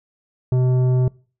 sine tone with tanh clipping, 127.1 Hz, C3, 50 cents flat, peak -16 dBFS, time 0.52-1.08 s, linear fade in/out 2 ms, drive 11 dB, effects noise-tail reverb RT60 0.4 s tail -24 dB re dry

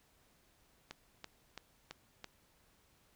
click train, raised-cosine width 0.2 ms, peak -27 dBFS, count 5, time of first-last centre 0.91-2.243 s, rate 3 Hz, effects pink hiss -70 dBFS RMS until 3.15 s

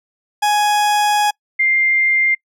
40% pulse / sine tone pair in turn, 834 / 2102 Hz, G#5 / C7, +7 / +7 cents, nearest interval octave + major third, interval 1600 cents, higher second, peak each -12 dBFS, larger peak neither, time 0.42-1.31 / 1.59-2.35 s, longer first, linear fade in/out 10 ms, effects noise-tail reverb RT60 0.1 s tail -26 dB re dry + low-pass 12000 Hz 12 dB/octave

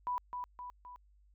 sine tone with echo, 987.8 Hz, B5, in tune, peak -32 dBFS, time 0.07-0.18 s, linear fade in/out 0 ms, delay 260 ms, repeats 3, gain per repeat -5 dB, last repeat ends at 0.96 s, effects added 50 Hz sine -62 dBFS peak until 1.34 s

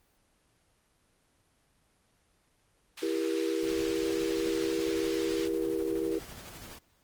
white band-pass noise, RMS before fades -43 dBFS, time 2.97-5.48 s, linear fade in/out 5 ms, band 1300 to 4500 Hz, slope 12 dB/octave
sine chord, E diminished, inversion none, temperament just, 329.6 / 395.6 / 474.7 Hz, E4 / G4 / Bb4, 0 / +16 / +31 cents, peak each -31 / -32 / -33 dBFS, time 3.02-6.19 s, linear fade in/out 10 ms
pink noise with tremolo, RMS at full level -45 dBFS, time 3.62-6.79 s, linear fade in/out 10 ms, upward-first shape square, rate 12 Hz, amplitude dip 30%
effects pink hiss -69 dBFS RMS until 7.03 s + Opus 24 kbps

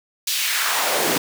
pink noise with high-pass filter sweep, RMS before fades -21 dBFS, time 0.27-1.18 s, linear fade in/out 5 ms, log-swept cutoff 4000 to 270 Hz, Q 1.4, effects none

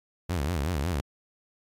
sawtooth tone with vibrato, 78.9 Hz, D#2, 25 cents sharp, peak -22 dBFS, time 0.29-1.01 s, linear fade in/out 10 ms, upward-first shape sine, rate 5.4 Hz, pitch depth 260 cents each way, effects MP3 96 kbps

